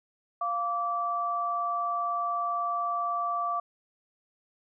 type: tone pair together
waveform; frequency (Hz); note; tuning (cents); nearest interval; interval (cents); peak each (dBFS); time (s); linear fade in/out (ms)
sine; 697 / 1161; F5 / D6; -4 / -20; major sixth; 884; -32 / -28; 0.41-3.6; 5
effects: none